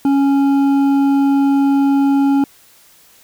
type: tone with hard clipping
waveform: sine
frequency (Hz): 277.2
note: C#4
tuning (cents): 0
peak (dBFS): -12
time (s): 0.05-2.44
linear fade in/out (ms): 2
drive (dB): 7
effects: white hiss -48 dBFS RMS until 3.23 s